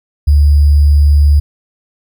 sine tone with sample-and-hold, 72.8 Hz, D2, 15 cents flat, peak -4 dBFS, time 0.27-1.4 s, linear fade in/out 10 ms, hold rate 4900 Hz, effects none

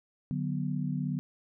sine chord, B minor, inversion first, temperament just, 148.16 / 185.21 / 246.9 Hz, D3 / F#3 / B3, +16 / +2 / 0 cents, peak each -32 / -34 / -35 dBFS, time 0.31-1.19 s, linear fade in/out 0 ms, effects none

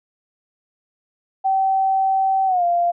sine tone with pitch glide, 770 to 694 Hz, G5 to F5, -31 to -11 cents, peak -15 dBFS, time 1.44-2.92 s, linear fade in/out 20 ms, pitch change -180 cents, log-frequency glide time 2.46-2.64 s, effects none

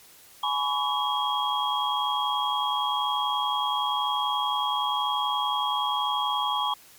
sine tone cluster, 839 / 1000 / 1131 / 3279 Hz, G#5 / B5 / C#6 / G#7, +17 / +21 / +34 / -23 cents, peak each -29 dBFS, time 0.43-6.74 s, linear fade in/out 5 ms, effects white hiss -52 dBFS RMS until 6.98 s + MP3 96 kbps

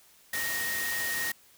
sine tone in noise, 1864.7 Hz, A#6, in tune, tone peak -31 dBFS, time 0.33-1.32 s, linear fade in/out 5 ms, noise white, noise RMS -34 dBFS, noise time 0.33-1.32 s, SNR 0 dB, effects white hiss -59 dBFS RMS until 1.57 s

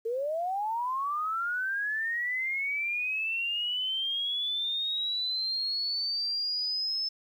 sine linear sweep, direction up, 440 to 5260 Hz, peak -28 dBFS, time 0.05-7.09 s, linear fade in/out 10 ms, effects 10-bit

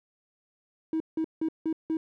triangle tone bursts, 320 Hz, D#4, 49 cents sharp, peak -22 dBFS, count 5, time 0.93-1.97 s, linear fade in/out 2 ms, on 72 ms, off 170 ms, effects tanh soft clip ceiling -21 dBFS

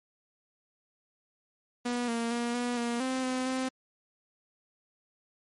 sawtooth tone with pitch steps, 243 / 232.3 / 237.6 / 243.2 / 236.8 / 259.9 / 256.5 / 259.8 Hz, B3 / A#3 / A#3 / B3 / A#3 / C4 / C4 / C4, -28 / -6 / +33 / -26 / +27 / -11 / -34 / -12 cents, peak -25 dBFS, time 1.85-3.69 s, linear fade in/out 10 ms, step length 230 ms, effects MP3 48 kbps

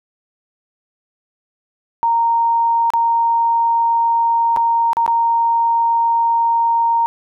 sine tone with dropouts, 927 Hz, A#5, 10 cents flat, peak -12 dBFS, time 2.03-7.06 s, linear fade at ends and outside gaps 0 ms, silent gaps 2.903-2.936 / 4.563-4.571 / 4.932-4.969 / 5.063-5.078 s, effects none

